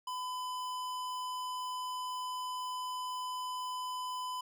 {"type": "tone with hard clipping", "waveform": "sine", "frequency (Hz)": 1006, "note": "B5", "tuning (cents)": 32, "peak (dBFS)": -38, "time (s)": [0.07, 4.41], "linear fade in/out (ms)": 5, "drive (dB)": 18, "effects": []}